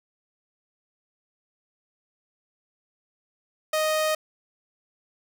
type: tone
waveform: sawtooth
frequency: 622.3 Hz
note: D#5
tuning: in tune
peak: -18 dBFS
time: 3.73-4.15 s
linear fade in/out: 5 ms
effects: none